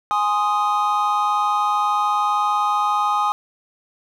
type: chord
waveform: triangle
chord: Ab major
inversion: none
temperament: equal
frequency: 830.6 / 1046.5 / 1244.5 Hz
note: Ab5 / C6 / Eb6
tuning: 0 / 0 / 0 cents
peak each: -19 / -23 / -18 dBFS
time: 0.11-3.32 s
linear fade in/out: 0 ms
effects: none